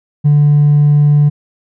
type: tone with hard clipping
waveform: sine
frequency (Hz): 146.83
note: D3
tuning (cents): 0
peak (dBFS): -6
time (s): 0.24-1.3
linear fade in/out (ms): 20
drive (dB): 1
effects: none